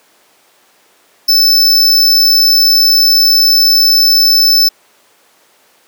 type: tone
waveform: square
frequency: 5274 Hz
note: E8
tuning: in tune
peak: -6 dBFS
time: 1.28-4.69 s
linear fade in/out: 10 ms
effects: pink hiss -49 dBFS RMS until 5.87 s + high-pass 400 Hz 12 dB/octave